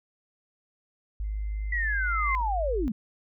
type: tone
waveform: sine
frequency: 51.91 Hz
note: G#1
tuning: in tune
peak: -28 dBFS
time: 1.2-2.88 s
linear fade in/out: 0 ms
type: tone with exponential growth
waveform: sine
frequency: 2078 Hz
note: C7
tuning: 12 cents flat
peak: -25 dBFS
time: 1.24-2.35 s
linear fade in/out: 0 ms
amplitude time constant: 240 ms
type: linear sweep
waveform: sine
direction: down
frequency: 1975.5 to 191.8 Hz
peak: -26 dBFS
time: 1.72-2.92 s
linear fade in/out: 5 ms
effects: none